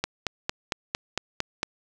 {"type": "click train", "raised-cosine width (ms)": 0.2, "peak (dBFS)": -8, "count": 8, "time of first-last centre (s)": [0.04, 1.631], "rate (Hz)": 4.4, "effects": []}